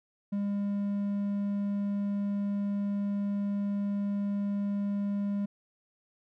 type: tone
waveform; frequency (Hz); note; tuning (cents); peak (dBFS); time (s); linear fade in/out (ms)
triangle; 201.9; G#3; -49; -26; 0.32-5.46; 10
effects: none